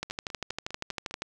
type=two click trains; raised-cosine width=0.2 ms; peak=-24 / -15 dBFS; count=6 / 16; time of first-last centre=0.1-1.11 / 0.03-1.22 s; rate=4.95 / 12.6 Hz; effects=9-bit